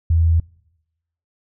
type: tone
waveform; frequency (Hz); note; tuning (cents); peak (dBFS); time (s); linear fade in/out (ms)
sine; 82.41; E2; 0; -12; 0.1-0.4; 5
effects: noise-tail reverb RT60 0.9 s tail -25 dB re dry